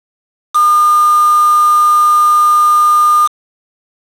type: tone with quantisation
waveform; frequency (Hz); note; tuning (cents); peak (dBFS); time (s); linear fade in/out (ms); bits
sine; 1214; D#6; -43; -6; 0.54-3.28; 20; 3
effects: low-pass 10000 Hz 12 dB/octave